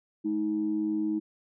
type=tone pair together; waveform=sine; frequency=213.5 / 316.7 Hz; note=G#3 / D#4; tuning=+48 / +31 cents; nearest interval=perfect fifth; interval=683 cents; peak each=-32 / -26 dBFS; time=0.24-1.2 s; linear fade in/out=20 ms; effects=tanh soft clip ceiling -19 dBFS